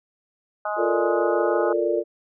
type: harmonic tone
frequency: 209.1 Hz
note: G#3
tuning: 12 cents sharp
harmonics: 3 / 4 / 5 / 6 / 7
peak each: -28 / -29 / -35 / -30 / -34 dBFS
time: 0.65-1.73 s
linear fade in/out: 5 ms
type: chord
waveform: sine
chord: Bb major seventh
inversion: second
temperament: equal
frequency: 349.2 / 440 / 466.2 / 587.3 Hz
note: F4 / A4 / Bb4 / D5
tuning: 0 / 0 / 0 / 0 cents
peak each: -24 / -26 / -26 / -25 dBFS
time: 0.76-2.04 s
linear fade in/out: 50 ms
effects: none